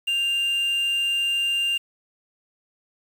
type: tone with quantisation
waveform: triangle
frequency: 2794 Hz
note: F7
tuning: in tune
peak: -19 dBFS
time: 0.07-1.78 s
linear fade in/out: 10 ms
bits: 7
effects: none